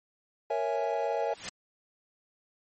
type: chord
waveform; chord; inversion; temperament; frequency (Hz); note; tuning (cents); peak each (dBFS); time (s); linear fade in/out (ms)
triangle; A# half-diminished seventh; none; equal; 466.2 / 554.4 / 659.3 / 830.6; A#4 / C#5 / E5 / G#5; 0 / 0 / 0 / 0; -31; 0.5-1.34; 5
type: noise with exponential growth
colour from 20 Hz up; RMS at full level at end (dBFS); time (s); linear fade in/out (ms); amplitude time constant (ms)
white; -32; 1.21-1.49; 2; 60
effects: MP3 32 kbps